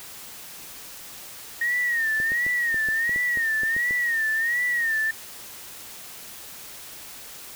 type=tone with vibrato; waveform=sine; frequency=1858 Hz; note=A#6; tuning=6 cents flat; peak=-21 dBFS; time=1.61-5.11 s; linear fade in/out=5 ms; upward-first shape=sine; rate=1.4 Hz; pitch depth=100 cents each way
type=clicks; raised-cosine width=2 ms; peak=-24 dBFS; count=11; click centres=2.201 / 2.319 / 2.465 / 2.744 / 2.887 / 3.094 / 3.161 / 3.373 / 3.634 / 3.765 / 3.909 s
effects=white hiss -41 dBFS RMS until 7.55 s